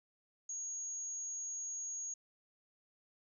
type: tone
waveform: sine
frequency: 6630 Hz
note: G#8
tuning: 4 cents flat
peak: -39 dBFS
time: 0.49-2.14 s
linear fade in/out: 5 ms
effects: none